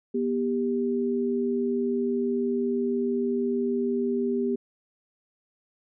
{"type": "tone pair together", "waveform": "sine", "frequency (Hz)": [242.6, 396.4], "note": ["B3", "G4"], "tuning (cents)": [-31, 19], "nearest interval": "major sixth", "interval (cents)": 850, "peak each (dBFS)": -26, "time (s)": [0.14, 4.56], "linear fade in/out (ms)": 10, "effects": []}